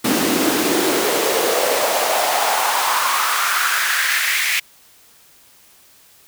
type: noise with high-pass filter sweep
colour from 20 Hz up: pink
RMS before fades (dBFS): -18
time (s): 0.04-4.6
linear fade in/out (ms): 10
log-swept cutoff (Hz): 240 to 2200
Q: 3.6
effects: white hiss -50 dBFS RMS until 6.27 s